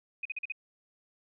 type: tone bursts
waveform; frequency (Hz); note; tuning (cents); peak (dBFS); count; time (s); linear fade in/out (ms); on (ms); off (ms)
sine; 2500; D#7; +8; -32; 5; 0.23-0.522; 5; 24; 43
effects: none